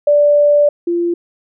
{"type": "tone pair in turn", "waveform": "sine", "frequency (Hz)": [585, 344.4], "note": ["D5", "F4"], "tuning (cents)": [-7, -24], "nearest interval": "major sixth", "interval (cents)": 917, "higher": "first", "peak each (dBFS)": [-7, -13], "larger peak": "first", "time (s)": [[0.07, 0.69], [0.87, 1.14]], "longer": "first", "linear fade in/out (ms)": 5, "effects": []}